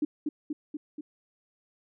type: tone with echo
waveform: sine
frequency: 299.4 Hz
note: D4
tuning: 33 cents sharp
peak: -23 dBFS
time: 0.02-0.05 s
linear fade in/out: 5 ms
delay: 240 ms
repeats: 4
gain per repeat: -3 dB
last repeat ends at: 1.01 s
effects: none